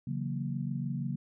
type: chord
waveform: sine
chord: F# dominant seventh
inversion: second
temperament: equal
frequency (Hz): 138.59 / 164.81 / 185 / 233.1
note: C#3 / E3 / F#3 / A#3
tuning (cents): 0 / 0 / 0 / 0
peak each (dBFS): -34 / -40 / -38 / -38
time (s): 0.07-1.16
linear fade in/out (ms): 5
effects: none